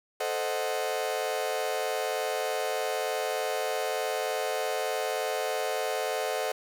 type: chord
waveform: 40% pulse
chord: A diminished seventh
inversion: none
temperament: equal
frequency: 440 / 523.3 / 622.3 / 740 Hz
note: A4 / C5 / Eb5 / Gb5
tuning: 0 / 0 / 0 / 0 cents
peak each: -33 dBFS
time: 0.2-6.52 s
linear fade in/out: 5 ms
effects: none